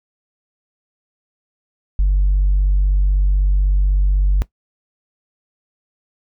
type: tone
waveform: sine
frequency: 48.05 Hz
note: G1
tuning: 34 cents flat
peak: -10 dBFS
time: 1.99-4.42 s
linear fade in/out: 0 ms
effects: noise-tail reverb RT60 0.1 s tail -19 dB re dry + tanh soft clip ceiling -9 dBFS